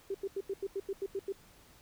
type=tone bursts; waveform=sine; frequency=392 Hz; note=G4; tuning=in tune; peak=-32 dBFS; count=10; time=0.1-1.324 s; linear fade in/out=5 ms; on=45 ms; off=86 ms; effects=pink hiss -60 dBFS RMS until 1.81 s